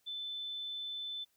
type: tone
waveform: sine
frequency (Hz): 3520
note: A7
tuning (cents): 0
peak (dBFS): -38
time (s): 0.06-1.25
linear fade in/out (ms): 20
effects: white hiss -75 dBFS RMS until 1.36 s